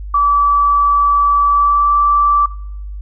sine tone with pitch glide, 1153 to 1164.4 Hz, D6 to D6, -32 to -15 cents, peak -9 dBFS, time 0.14-2.46 s, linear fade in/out 5 ms, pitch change +17 cents, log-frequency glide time 1.5-1.93 s, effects noise-tail reverb RT60 0.8 s tail -21 dB re dry + added 50 Hz sine -24 dBFS peak until 3.01 s

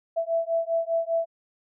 sine beating tone pair, 661 / 666 Hz, E5 / E5, +5 / +18 cents, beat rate 5 Hz, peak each -26 dBFS, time 0.16-1.26 s, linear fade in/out 20 ms, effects none

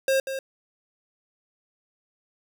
square tone with echo, 535 Hz, C5, 38 cents sharp, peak -20 dBFS, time 0.08-0.2 s, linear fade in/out 2 ms, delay 190 ms, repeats 1, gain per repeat -9 dB, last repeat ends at 0.39 s, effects none

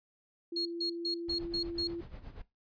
sine tone, 340 Hz, F4, 46 cents flat, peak -36 dBFS, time 0.52-2.01 s, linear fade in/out 5 ms
sine tone bursts, 4295 Hz, C8, 44 cents sharp, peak -31 dBFS, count 6, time 0.56-1.874 s, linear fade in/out 5 ms, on 94 ms, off 150 ms
brown noise with tremolo, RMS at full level -44 dBFS, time 1.28-2.42 s, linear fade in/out 5 ms, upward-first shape sine, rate 8.3 Hz, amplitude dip 75%
effects noise-tail reverb RT60 0.2 s tail -18 dB re dry + resampled to 11025 Hz

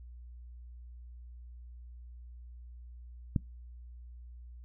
click, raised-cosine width 5 ms, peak -15 dBFS, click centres 3.362 s, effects noise-tail reverb RT60 0.2 s tail -23 dB re dry + added 60 Hz sine -46 dBFS peak until 4.64 s

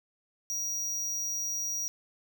square tone, 5750 Hz, F8, 50 cents sharp, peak -31 dBFS, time 0.5-1.88 s, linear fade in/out 0 ms, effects none

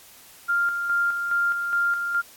sine tone with tremolo, 1396.9 Hz, F6, in tune, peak -19 dBFS, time 0.48-2.22 s, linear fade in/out 20 ms, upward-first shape square, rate 2.4 Hz, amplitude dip 45%, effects white hiss -49 dBFS RMS until 2.36 s + AAC 64 kbps

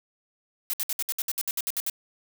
blue noise bursts, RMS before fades -28 dBFS, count 13, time 0.7-1.898 s, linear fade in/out 0 ms, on 34 ms, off 63 ms, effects none

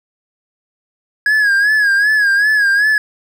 triangle tone with vibrato, 1661.2 Hz, G#6, in tune, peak -8 dBFS, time 1.26-2.98 s, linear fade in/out 2 ms, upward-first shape sine, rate 2.6 Hz, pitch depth 78 cents each way, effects none

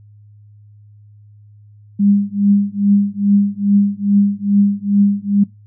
sine tone with tremolo, 201.8 Hz, G#3, 49 cents flat, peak -7 dBFS, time 1.99-5.44 s, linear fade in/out 10 ms, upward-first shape triangle, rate 2.4 Hz, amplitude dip 100%, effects noise-tail reverb RT60 0.2 s tail -21 dB re dry + added 104 Hz sine -41 dBFS peak until 5.66 s

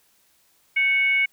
sine tone with frequency modulation, 2217 Hz, C#7, in tune, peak -17 dBFS, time 0.76-1.26 s, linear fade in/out 10 ms, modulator 671 Hz, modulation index 0.36, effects white hiss -62 dBFS RMS until 1.32 s

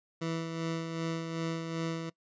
20% pulse tone with tremolo, 164.2 Hz, E3, 6 cents flat, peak -26 dBFS, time 0.21-2.1 s, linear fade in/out 10 ms, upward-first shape sine, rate 2.6 Hz, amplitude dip 45%, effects noise-tail reverb RT60 0.1 s tail -22 dB re dry + resampled to 16000 Hz

